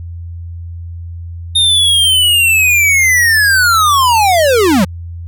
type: linear sweep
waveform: square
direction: down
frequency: 3690 to 163.6 Hz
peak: -8 dBFS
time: 1.55-4.85 s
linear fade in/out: 10 ms
effects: added 85 Hz sine -23 dBFS peak until 5.27 s